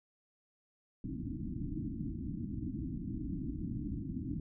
white low-pass noise, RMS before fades -39 dBFS, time 1.04-4.4 s, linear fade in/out 2 ms, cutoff 320 Hz, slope 96 dB/octave, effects none

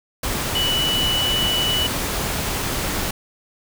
sine tone in noise, 2960 Hz, F#7, in tune, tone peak -19 dBFS, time 0.55-1.87 s, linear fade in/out 5 ms, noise pink, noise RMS -24 dBFS, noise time 0.23-3.11 s, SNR +2 dB, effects none

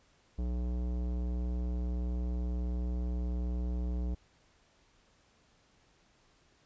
sine tone with tanh clipping, 60.7 Hz, B1, 29 cents flat, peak -33 dBFS, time 0.38-4.15 s, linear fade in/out 10 ms, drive 17 dB, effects pink hiss -67 dBFS RMS until 6.65 s + resampled to 16000 Hz

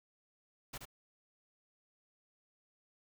pink noise with echo, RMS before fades -44 dBFS, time 0.73-0.78 s, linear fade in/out 10 ms, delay 75 ms, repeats 1, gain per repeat -5 dB, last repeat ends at 0.855 s, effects none

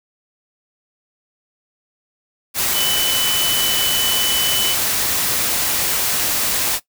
sine tone in noise, 3000 Hz, F#7, 23 cents sharp, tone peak -19 dBFS, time 2.73-4.76 s, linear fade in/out 50 ms, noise white, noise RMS -19 dBFS, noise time 2.54-6.8 s, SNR -3 dB, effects noise-tail reverb RT60 0.1 s tail -17 dB re dry

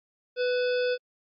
harmonic tone with a mistuned harmonic, 496.1 Hz, B4, 8 cents sharp, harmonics 1 / 3 / 5 / 7 / 9 / 10, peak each -24 / -34 / -38 / -41 / -43 / -44 dBFS, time 0.36-0.98 s, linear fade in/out 50 ms, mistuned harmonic 5, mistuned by +69 cents, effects AAC 64 kbps

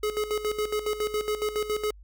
square tone with tremolo, 423.9 Hz, G#4, 35 cents sharp, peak -25 dBFS, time 0.03-1.91 s, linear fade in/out 5 ms, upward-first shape square, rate 7.2 Hz, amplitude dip 70%, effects added 50 Hz sine -46 dBFS peak until 2.03 s

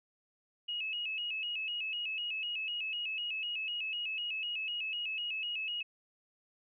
sine tone with vibrato, 2737 Hz, F7, 36 cents flat, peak -34 dBFS, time 0.68-5.83 s, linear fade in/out 10 ms, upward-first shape square, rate 4 Hz, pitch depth 92 cents each way, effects none

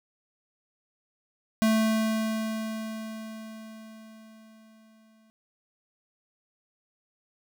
square tone with exponential decay, 220 Hz, A3, in tune, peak -20 dBFS, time 1.62-5.3 s, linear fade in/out 0 ms, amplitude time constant 800 ms, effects none

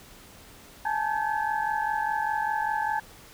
sine tone cluster, 840 / 885 / 1558 / 1702 Hz, G#5 / A5 / G6 / G#6, +19 / +10 / -11 / +42 cents, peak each -29 / -28 / -35 / -34 dBFS, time 0.85-3 s, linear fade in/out 5 ms, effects pink hiss -50 dBFS RMS until 3.33 s

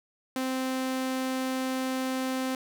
sawtooth tone, 260.3 Hz, C4, 9 cents flat, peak -24 dBFS, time 0.36-2.55 s, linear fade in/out 2 ms, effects none

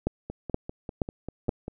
two click trains, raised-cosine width 2 ms, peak -21 / -11 dBFS, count 8 / 4, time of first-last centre 0.3-1.681 / 0.07-1.492 s, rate 5.07 / 2.11 Hz, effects none

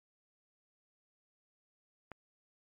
click, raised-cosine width 0.5 ms, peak -29 dBFS, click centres 2.117 s, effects MP3 48 kbps

